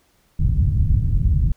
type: low-pass noise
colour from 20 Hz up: white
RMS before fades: -17 dBFS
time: 0.39-1.52 s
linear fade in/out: 2 ms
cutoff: 120 Hz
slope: 24 dB/octave
effects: pink hiss -61 dBFS RMS until 1.56 s